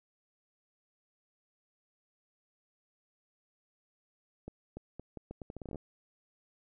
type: accelerating click train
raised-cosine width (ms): 2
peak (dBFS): -29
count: 15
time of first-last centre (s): 4.48-5.758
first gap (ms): 290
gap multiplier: 0.78
effects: none